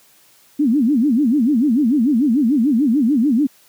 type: tone with vibrato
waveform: sine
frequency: 258.9 Hz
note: C4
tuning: 18 cents flat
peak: -12 dBFS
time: 0.59-3.47 s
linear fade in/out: 10 ms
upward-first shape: sine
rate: 6.8 Hz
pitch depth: 290 cents each way
effects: white hiss -52 dBFS RMS until 3.68 s + high-pass 80 Hz 12 dB/octave